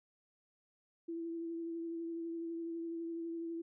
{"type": "tone with vibrato", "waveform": "sine", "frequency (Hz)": 333.2, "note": "E4", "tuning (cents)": 19, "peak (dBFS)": -38, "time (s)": [1.08, 3.62], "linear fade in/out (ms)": 10, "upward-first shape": "triangle", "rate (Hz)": 12, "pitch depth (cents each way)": 22, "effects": []}